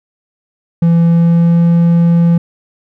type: tone with pitch glide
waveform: triangle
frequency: 168.2 to 169.66 Hz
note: E3 to F3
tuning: +35 to -50 cents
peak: -4 dBFS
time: 0.82-2.38 s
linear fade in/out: 5 ms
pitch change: +15 cents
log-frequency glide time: 1.05-1.61 s
effects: none